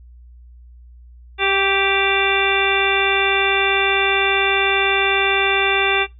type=harmonic tone with a mistuned harmonic; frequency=392.2 Hz; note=G4; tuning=1 cent sharp; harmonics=1 / 2 / 3 / 4 / 5 / 6 / 7 / 9; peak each=-22 / -23 / -25 / -24 / -25 / -22 / -22 / -23 dBFS; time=1.38-6.07 s; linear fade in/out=50 ms; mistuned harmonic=3; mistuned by=-21 cents; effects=noise-tail reverb RT60 0.2 s tail -19 dB re dry + added 60 Hz sine -40 dBFS peak until 6.19 s